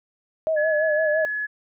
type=tone with vibrato; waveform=sine; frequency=620 Hz; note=D#5; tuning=6 cents flat; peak=-19 dBFS; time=0.47-1.25 s; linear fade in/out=0 ms; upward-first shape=sine; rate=5.9 Hz; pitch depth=61 cents each way
type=tone; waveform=sine; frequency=1699 Hz; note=G#6; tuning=39 cents sharp; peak=-24 dBFS; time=0.56-1.47 s; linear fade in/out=20 ms
effects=none